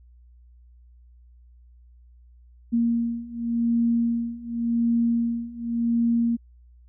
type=beating tone pair; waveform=sine; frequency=233.1 / 233.99 Hz; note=A#3 / A#3; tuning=0 / +7 cents; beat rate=0.89 Hz; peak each=-25 / -23 dBFS; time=2.72-6.37 s; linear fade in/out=20 ms; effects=added 60 Hz sine -49 dBFS peak until 6.88 s